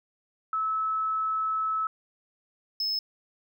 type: tone pair in turn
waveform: sine / triangle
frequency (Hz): 1300 / 5200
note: E6 / E8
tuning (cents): -24 / -24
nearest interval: 2 octaves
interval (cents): 2400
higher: second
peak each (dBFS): -25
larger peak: neither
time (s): 0.53-1.87 / 2.8-2.99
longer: first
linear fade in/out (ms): 2
effects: none